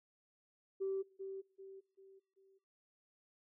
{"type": "tone with echo", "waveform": "sine", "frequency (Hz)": 386.8, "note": "G4", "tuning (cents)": -23, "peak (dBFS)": -34, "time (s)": [0.8, 1.03], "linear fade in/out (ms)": 20, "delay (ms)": 390, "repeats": 4, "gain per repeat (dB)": -8, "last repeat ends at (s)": 2.59, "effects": ["noise-tail reverb RT60 1.0 s tail -24 dB re dry", "tanh soft clip ceiling -30 dBFS"]}